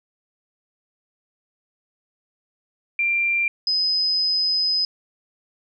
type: tone pair in turn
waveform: sine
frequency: 2373 / 5037 Hz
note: D7 / D#8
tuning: +17 / +20 cents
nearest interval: octave + minor second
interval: 1303 cents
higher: second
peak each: -18 dBFS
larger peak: neither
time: 2.99-3.48 / 3.67-4.85 s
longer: second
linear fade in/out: 2 ms
effects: none